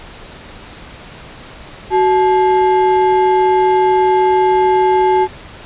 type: ring-modulated tone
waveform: triangle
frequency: 619 Hz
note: D#5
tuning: 9 cents flat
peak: -4 dBFS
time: 1.9-5.28 s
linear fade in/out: 50 ms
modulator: 246 Hz
effects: pink hiss -35 dBFS RMS until 5.65 s + resampled to 8000 Hz